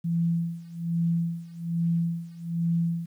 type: tone with tremolo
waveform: sine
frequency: 168.4 Hz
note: E3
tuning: 37 cents sharp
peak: -21 dBFS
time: 0.04-3.06 s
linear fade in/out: 10 ms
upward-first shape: sine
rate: 1.2 Hz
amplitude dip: 90%
effects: 10-bit